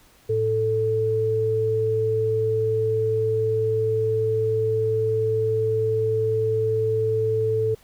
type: tone pair together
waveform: sine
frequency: 110 / 440 Hz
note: A2 / A4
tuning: 0 / 0 cents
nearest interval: 2 octaves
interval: 2400 cents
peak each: -26 / -20 dBFS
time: 0.29-7.75 s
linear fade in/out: 10 ms
effects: pink hiss -55 dBFS RMS until 7.83 s